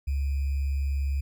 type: tone with sample-and-hold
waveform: sine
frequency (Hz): 69.3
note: C#2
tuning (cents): 0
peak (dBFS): -24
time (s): 0.07-1.21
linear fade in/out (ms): 10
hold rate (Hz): 2450
effects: none